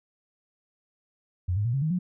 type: tone with pitch steps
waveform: sine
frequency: 90 / 103.38 / 118.76 / 136.41 / 156.7 / 180 Hz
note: F#2 / G#2 / A#2 / C#3 / D#3 / F#3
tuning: -47 / -7 / +33 / -27 / +13 / -47 cents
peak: -23 dBFS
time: 1.48-1.99 s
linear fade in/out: 10 ms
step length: 85 ms
effects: none